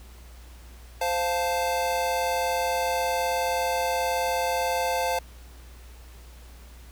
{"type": "chord", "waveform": "square", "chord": "F major", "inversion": "second", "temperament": "equal with one note detuned", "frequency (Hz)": [520.2, 698.5, 880], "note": ["C5", "F5", "A5"], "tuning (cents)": [-10, 0, 0], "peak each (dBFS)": -29, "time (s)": [1.01, 5.19], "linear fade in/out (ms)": 5, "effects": ["added 60 Hz sine -44 dBFS peak until 6.91 s", "pink hiss -53 dBFS RMS until 6.91 s"]}